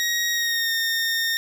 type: tone with pitch glide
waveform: 20% pulse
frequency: 1888 to 1832.1 Hz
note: A#6 to A#6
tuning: +22 to -30 cents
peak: -16 dBFS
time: 0-1.37 s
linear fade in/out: 0 ms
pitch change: -52 cents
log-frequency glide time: 0.31-0.72 s
effects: none